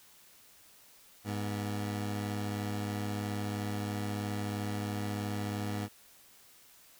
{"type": "tone pair together", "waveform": "20% pulse", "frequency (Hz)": [103.05, 245.1], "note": ["G#2", "B3"], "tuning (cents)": [-13, -13], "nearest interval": "octave + minor third", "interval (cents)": 1500, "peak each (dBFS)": [-29, -37], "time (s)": [1.24, 5.89], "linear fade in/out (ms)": 50, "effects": ["white hiss -59 dBFS RMS until 6.99 s"]}